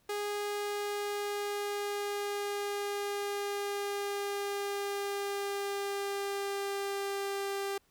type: tone with pitch glide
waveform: sawtooth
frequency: 412 to 396.1 Hz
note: G#4 to G4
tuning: -14 to +18 cents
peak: -29 dBFS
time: 0.09-7.78 s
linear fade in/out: 5 ms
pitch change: -68 cents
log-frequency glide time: 0.29-7.58 s
effects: pink hiss -70 dBFS RMS until 7.9 s